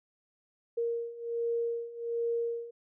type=beating tone pair; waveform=sine; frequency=466.2 / 467.5 Hz; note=A#4 / A#4; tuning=0 / +5 cents; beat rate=1.3 Hz; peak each=-35 / -32 dBFS; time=0.77-2.71 s; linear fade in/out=10 ms; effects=none